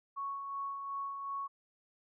sine tone with tremolo, 1108.7 Hz, C#6, in tune, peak -35 dBFS, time 0.16-1.48 s, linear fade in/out 20 ms, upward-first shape sine, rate 2.7 Hz, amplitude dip 40%, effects none

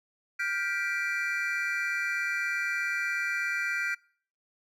triangle chord, G dominant seventh, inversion third, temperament just, 1411.2 / 1568 / 1960 / 2352 Hz, F6 / G6 / B6 / D7, +18 / 0 / -14 / +2 cents, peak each -32 dBFS, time 0.39-3.95 s, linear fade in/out 10 ms, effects noise-tail reverb RT60 0.5 s tail -24 dB re dry

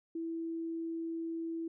sine tone, 329.6 Hz, E4, in tune, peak -35 dBFS, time 0.15-1.68 s, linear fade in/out 5 ms, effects none

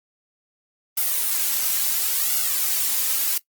blue noise with flanger, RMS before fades -22 dBFS, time 0.97-3.38 s, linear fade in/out 5 ms, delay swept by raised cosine 1.4 to 3.9 ms, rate 0.72 Hz, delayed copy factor +0.95, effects noise-tail reverb RT60 0.1 s tail -19 dB re dry + Opus 32 kbps

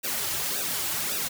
white noise with flanger, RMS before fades -29 dBFS, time 0.03-1.29 s, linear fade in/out 20 ms, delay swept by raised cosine 0.92 to 4.42 ms, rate 1.8 Hz, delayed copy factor -0.85, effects none

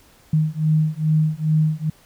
sine beating tone pair, 154.4 / 156.8 Hz, D#3 / D#3, -13 / +14 cents, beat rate 2.4 Hz, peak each -19 dBFS, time 0.33-1.9 s, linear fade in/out 5 ms, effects pink hiss -53 dBFS RMS until 2.05 s

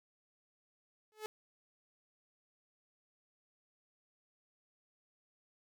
sawtooth tone with exponential growth, 430 Hz, A4, 40 cents flat, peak -32 dBFS, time 1.12-1.26 s, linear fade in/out 0 ms, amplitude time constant 30 ms, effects none

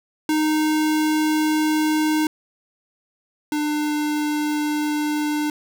square tone pair in turn, 308.8 / 299.5 Hz, D#4 / D4, -13 / +34 cents, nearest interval minor second, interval 53 cents, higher first, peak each -18 / -21 dBFS, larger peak first, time 0.29-2.27 / 3.52-5.5 s, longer neither, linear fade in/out 2 ms, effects none

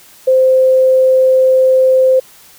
sine tone, 520 Hz, C5, 11 cents flat, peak -6 dBFS, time 0.27-2.2 s, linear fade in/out 10 ms, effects white hiss -42 dBFS RMS until 2.58 s

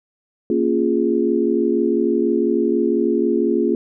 sine chord, Bb minor seventh, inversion none, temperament equal, 233.1 / 277.2 / 349.2 / 415.3 Hz, Bb3 / Db4 / F4 / Ab4, 0 / 0 / 0 / 0 cents, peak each -21 / -22 / -19 / -21 dBFS, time 0.5-3.75 s, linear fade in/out 2 ms, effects none

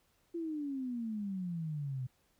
sine exponential sweep, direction down, 344.3 to 124.9 Hz, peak -35 dBFS, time 0.34-2.07 s, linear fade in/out 10 ms, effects pink hiss -73 dBFS RMS until 2.39 s

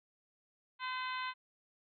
harmonic tone, 511 Hz, C5, 41 cents flat, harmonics 2 / 3 / 4 / 5 / 6 / 7 / 8, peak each -39 / -43 / -45 / -47 / -49 / -50 / -51 dBFS, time 0.79-1.34 s, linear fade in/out 50 ms, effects none

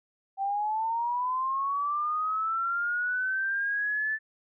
sine linear sweep, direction up, 772 to 1760 Hz, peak -26 dBFS, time 0.37-4.19 s, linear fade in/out 50 ms, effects none

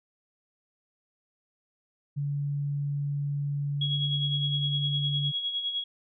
sine tone, 143.1 Hz, D3, 45 cents flat, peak -27 dBFS, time 2.16-5.32 s, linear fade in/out 20 ms
sine tone with tremolo, 3322 Hz, G#7, in tune, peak -26 dBFS, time 3.81-5.84 s, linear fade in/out 5 ms, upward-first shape sine, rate 9.8 Hz, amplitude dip 55%
effects none

